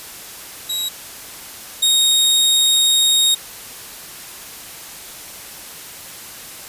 sawtooth tone pair in turn, 3841 / 3738 Hz, B7 / A#7, -49 / +4 cents, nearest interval unison, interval 47 cents, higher first, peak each -17 / -9 dBFS, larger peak second, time 0.69-0.89 / 1.82-3.35 s, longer second, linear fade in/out 10 ms, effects white hiss -35 dBFS RMS until 6.68 s + resampled to 32000 Hz

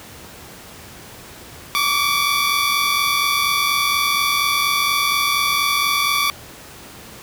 15% pulse tone pair together, 1130.5 / 1174.7 Hz, C#6 / D6, +34 / 0 cents, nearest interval minor second, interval 66 cents, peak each -13 dBFS, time 1.75-6.3 s, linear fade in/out 0 ms, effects pink hiss -39 dBFS RMS until 7.22 s + high-pass 60 Hz 12 dB/octave

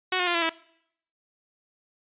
5% pulse tone with pitch steps, 370 / 358.8 / 348 / 337.5 / 327.4 Hz, F#4 / F4 / F4 / E4 / E4, 0 / +47 / -6 / +41 / -12 cents, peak -11 dBFS, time 0.12-0.495 s, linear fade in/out 5 ms, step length 75 ms, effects noise-tail reverb RT60 0.7 s tail -21 dB re dry + resampled to 8000 Hz

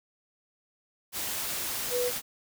sine tone in noise, 491.7 Hz, B4, 8 cents flat, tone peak -26 dBFS, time 1.9-2.12 s, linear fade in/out 50 ms, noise white, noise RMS -33 dBFS, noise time 1.12-2.22 s, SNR +4 dB, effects none

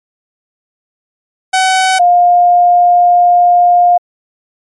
sawtooth / sine tone pair in turn, 754 / 706.8 Hz, F#5 / F5, +32 / +21 cents, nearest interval minor second, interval 111 cents, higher first, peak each -4 dBFS, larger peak neither, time 1.53-1.99 / 1.99-3.98 s, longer second, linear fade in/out 10 ms, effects MP3 48 kbps

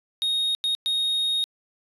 triangle tone bursts at uneven times, 3729 Hz, A#7, in tune, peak -20 dBFS, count 3, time 0.22-0.55 / 0.64-0.75 / 0.86-1.44 s, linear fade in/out 0 ms, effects resampled to 32000 Hz

